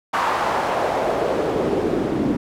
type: noise with band-pass filter sweep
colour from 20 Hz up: pink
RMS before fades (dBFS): -21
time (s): 0.13-2.37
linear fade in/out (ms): 10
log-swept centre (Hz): 1100 to 260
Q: 2
effects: none